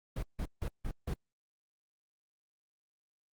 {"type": "noise bursts", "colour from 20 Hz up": "brown", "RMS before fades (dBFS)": -35, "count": 5, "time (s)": [0.16, 1.14], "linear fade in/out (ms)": 5, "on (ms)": 68, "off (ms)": 160, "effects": ["Opus 24 kbps"]}